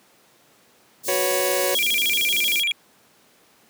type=band-stop noise; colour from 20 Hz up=white; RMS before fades=-27 dBFS; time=1.03-2.64 s; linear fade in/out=50 ms; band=480 to 4400 Hz; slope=24 dB/octave
type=chord; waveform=sawtooth; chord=F# suspended fourth; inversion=none; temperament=just; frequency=370 / 493.3 / 555 Hz; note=F#4 / B4 / C#5; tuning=0 / -2 / +2 cents; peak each=-22 / -23 / -19 dBFS; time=1.08-1.75 s; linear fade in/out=5 ms
type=tone with vibrato; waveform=triangle; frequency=2796 Hz; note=F7; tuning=1 cent sharp; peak=-18 dBFS; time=1.75-2.72 s; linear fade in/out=2 ms; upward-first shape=square; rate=13 Hz; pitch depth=290 cents each way
effects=pink hiss -56 dBFS RMS until 3.69 s + high-pass 200 Hz 12 dB/octave